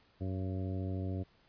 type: harmonic tone with a mistuned harmonic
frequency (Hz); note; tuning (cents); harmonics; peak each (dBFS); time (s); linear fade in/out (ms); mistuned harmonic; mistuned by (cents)
93.8; F#2; +24; 1 / 2 / 3 / 4 / 5 / 6 / 7; -35 / -42 / -42 / -47 / -51 / -50 / -52; 0.2-1.24; 20; 7; +56
effects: pink hiss -67 dBFS RMS until 1.48 s + resampled to 11025 Hz